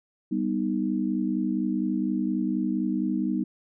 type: chord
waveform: sine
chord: G augmented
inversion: none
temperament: equal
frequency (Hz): 196 / 246.9 / 311.1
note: G3 / B3 / D#4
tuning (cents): 0 / 0 / 0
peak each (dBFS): -28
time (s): 0.31-3.44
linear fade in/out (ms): 10
effects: none